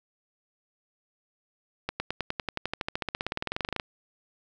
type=accelerating click train; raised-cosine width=0.3 ms; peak=-13 dBFS; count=30; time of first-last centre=1.89-3.798 s; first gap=110 ms; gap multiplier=0.96; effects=none